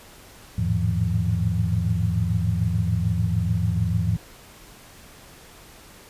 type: tone cluster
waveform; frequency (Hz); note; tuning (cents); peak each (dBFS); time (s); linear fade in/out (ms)
sine; 83.8 / 106.3 / 113.1 / 154.4 / 170.1; E2 / G#2 / A2 / D#3 / F3; +29 / +41 / +48 / -13 / -45; -26 / -23 / -30 / -32 / -26; 0.58-4.17; 5
effects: pink hiss -47 dBFS RMS until 6.09 s + resampled to 32000 Hz